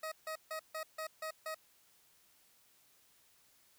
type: tone bursts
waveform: 20% pulse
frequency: 632 Hz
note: D#5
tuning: 27 cents sharp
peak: -34 dBFS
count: 7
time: 0.03-1.546 s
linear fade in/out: 5 ms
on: 88 ms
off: 150 ms
effects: white hiss -68 dBFS RMS until 3.78 s